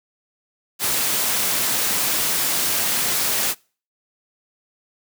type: noise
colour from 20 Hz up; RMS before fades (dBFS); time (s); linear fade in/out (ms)
white; -21; 0.79-3.55; 50
effects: noise-tail reverb RT60 0.4 s tail -26 dB re dry + high-pass 100 Hz 12 dB/octave